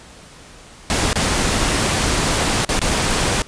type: noise with dropouts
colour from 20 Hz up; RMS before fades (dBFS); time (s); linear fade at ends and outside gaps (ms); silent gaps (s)
pink; -18; 0.9-3.42; 0; 1.13-1.157 / 2.649-2.691 / 2.792-2.816
effects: pink hiss -42 dBFS RMS until 3.47 s + resampled to 22050 Hz